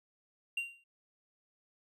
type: tone with exponential decay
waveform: triangle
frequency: 2767 Hz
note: F7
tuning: 17 cents flat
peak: -28 dBFS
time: 0.57-0.84 s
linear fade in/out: 5 ms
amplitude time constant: 57 ms
effects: resampled to 32000 Hz